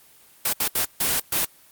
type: noise bursts at uneven times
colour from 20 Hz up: white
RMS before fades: -22 dBFS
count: 5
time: 0.45-0.53 / 0.6-0.68 / 0.75-0.85 / 1-1.2 / 1.32-1.45 s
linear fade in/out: 5 ms
effects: white hiss -53 dBFS RMS until 1.71 s + Opus 24 kbps